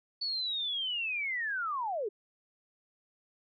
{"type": "linear sweep", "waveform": "sine", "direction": "down", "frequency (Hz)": [4495, 378.3], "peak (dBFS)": -31, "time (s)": [0.21, 2.09], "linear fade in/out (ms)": 10, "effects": []}